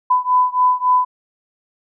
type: beating tone pair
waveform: sine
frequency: 1000 / 1003.6 Hz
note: B5 / B5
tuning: +21 / +28 cents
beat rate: 3.6 Hz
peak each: -15 / -16 dBFS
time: 0.1-1.05 s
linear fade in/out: 10 ms
effects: none